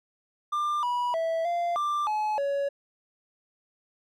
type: tone with pitch steps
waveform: triangle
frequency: 1193 / 975 / 656 / 692 / 1183 / 853 / 561 Hz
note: D6 / B5 / E5 / F5 / D6 / G#5 / C#5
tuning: +27 / -23 / -9 / -16 / +12 / +46 / +21 cents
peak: -23 dBFS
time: 0.52-2.69 s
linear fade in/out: 10 ms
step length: 310 ms
effects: none